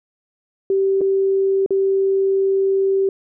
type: tone with dropouts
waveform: sine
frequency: 388.1 Hz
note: G4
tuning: 17 cents flat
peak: -14 dBFS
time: 0.7-3.09 s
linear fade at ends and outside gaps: 2 ms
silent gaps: 1.009-1.014 / 1.662-1.706 s
effects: none